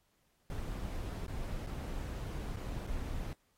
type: noise with dropouts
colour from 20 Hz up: brown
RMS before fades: -39 dBFS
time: 0.5-3.33 s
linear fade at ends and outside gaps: 1 ms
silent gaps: 1.265-1.28 / 1.665-1.67 / 2.559-2.569 / 2.868-2.872 s
effects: pink hiss -75 dBFS RMS until 3.57 s + AAC 48 kbps

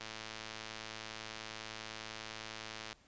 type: click train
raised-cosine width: 0.2 ms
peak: -26 dBFS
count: 322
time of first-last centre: 0.01-2.928 s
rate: 110 Hz
effects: pink hiss -66 dBFS RMS until 3.07 s + resampled to 16000 Hz

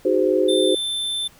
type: chord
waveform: sine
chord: Ab dominant seventh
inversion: second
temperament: just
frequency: 311.5 / 373.8 / 415.3 / 519.1 Hz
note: Eb4 / Gb4 / Ab4 / C5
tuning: +2 / +18 / 0 / -14 cents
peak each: -23 / -19 / -23 / -20 dBFS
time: 0.05-0.75 s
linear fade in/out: 5 ms
type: tone with pitch glide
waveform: square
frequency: 3570 to 3545 Hz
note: A7 to A7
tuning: +24 to +12 cents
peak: -23 dBFS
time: 0.48-1.28 s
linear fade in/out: 10 ms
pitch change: -12 cents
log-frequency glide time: 0.61-0.75 s
effects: pink hiss -51 dBFS RMS until 1.39 s

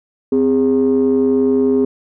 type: ring-modulated tone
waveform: triangle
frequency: 74.6 Hz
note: D2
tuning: 28 cents sharp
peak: -5 dBFS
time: 0.32-1.85 s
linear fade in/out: 5 ms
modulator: 334 Hz
effects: tanh soft clip ceiling -5 dBFS

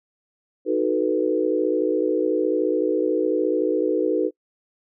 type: chord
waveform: sine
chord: B dominant seventh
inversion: first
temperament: equal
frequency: 311.1 / 370 / 440 / 493.9 Hz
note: D#4 / F#4 / A4 / B4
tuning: 0 / 0 / 0 / 0 cents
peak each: -24 dBFS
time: 0.65-4.31 s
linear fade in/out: 50 ms
effects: noise-tail reverb RT60 0.1 s tail -26 dB re dry

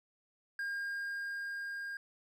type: tone with level ramp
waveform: triangle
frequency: 1613 Hz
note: G6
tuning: 49 cents sharp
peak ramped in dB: -33 to -37 dBFS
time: 0.59-1.97 s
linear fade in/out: 2 ms
effects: none

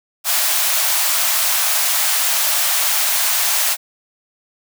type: high-pass noise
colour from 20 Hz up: white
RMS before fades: -17 dBFS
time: 0.24-3.77 s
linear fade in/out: 50 ms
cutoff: 590 Hz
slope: 96 dB/octave
effects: none

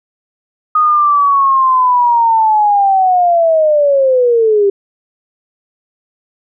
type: linear sweep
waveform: sine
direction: down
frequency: 1245 to 392 Hz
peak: -7 dBFS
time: 0.75-4.7 s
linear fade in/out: 5 ms
effects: none

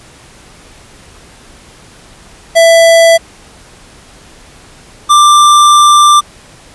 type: tone pair in turn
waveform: square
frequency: 664 / 1183.1 Hz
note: E5 / D6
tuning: +12 / +12 cents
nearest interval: minor seventh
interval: 1000 cents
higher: second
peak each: -3 dBFS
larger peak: neither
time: 2.55-3.18 / 5.09-6.21 s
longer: second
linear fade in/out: 20 ms
effects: pink hiss -38 dBFS RMS until 6.74 s + resampled to 24000 Hz

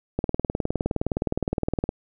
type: click train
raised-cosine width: 2 ms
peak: -10 dBFS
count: 34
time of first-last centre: 0.19-1.891 s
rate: 19.4 Hz
effects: none

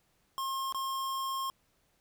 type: tone with dropouts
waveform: square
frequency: 1071 Hz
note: C6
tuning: 40 cents sharp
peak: -33 dBFS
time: 0.38-1.5 s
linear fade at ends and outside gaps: 0 ms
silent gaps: 0.724-0.746 s
effects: pink hiss -72 dBFS RMS until 2 s

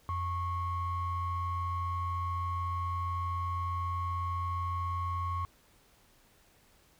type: ring-modulated tone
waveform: triangle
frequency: 505 Hz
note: B4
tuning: 39 cents sharp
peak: -25 dBFS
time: 0.09-5.45 s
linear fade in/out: 0 ms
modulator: 593 Hz
effects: tanh soft clip ceiling -24 dBFS + pink hiss -64 dBFS RMS until 6.99 s

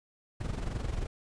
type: noise with amplitude modulation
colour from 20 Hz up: brown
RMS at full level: -31 dBFS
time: 0.4-1.07 s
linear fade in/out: 10 ms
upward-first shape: sine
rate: 22.8 Hz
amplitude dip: 65%
effects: resampled to 22050 Hz

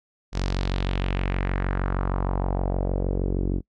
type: tone with low-pass filter sweep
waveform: sawtooth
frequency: 46.43 Hz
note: F#1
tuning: 7 cents sharp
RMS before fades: -25 dBFS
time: 0.32-3.62 s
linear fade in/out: 50 ms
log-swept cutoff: 5700 to 310 Hz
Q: 2.2
effects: noise-tail reverb RT60 0.1 s tail -25 dB re dry

